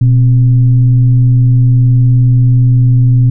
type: tone with frequency modulation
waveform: sine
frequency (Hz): 122.6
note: B2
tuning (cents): -12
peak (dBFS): -4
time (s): 0.01-3.3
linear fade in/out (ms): 5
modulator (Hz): 143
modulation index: 0.3
effects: none